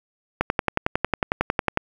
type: click train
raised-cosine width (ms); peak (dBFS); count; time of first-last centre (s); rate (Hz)
0.5; -4; 16; 0.41-1.774; 11
effects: 7-bit